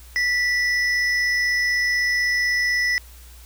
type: tone pair together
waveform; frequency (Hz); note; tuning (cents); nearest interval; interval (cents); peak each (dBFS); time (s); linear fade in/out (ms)
triangle; 1964 / 5200; B6 / E8; -10 / -24; octave + perfect fourth; 1686; -17 / -27; 0.16-2.98; 0
effects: added 60 Hz sine -42 dBFS peak until 3.45 s + white hiss -49 dBFS RMS until 3.45 s